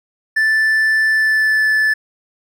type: tone with pitch glide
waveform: triangle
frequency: 1760 to 1742.8 Hz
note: A6 to A6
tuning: 0 to -17 cents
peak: -10 dBFS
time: 0.36-1.94 s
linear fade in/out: 10 ms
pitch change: -17 cents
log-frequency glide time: 1.09-1.67 s
effects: none